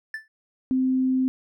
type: tone with exponential decay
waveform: triangle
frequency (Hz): 1760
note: A6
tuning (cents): 0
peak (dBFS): -24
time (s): 0.14-0.28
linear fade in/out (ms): 2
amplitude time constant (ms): 30
type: tone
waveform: sine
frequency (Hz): 259.4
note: C4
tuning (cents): -15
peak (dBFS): -19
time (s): 0.71-1.28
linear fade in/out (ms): 0
effects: none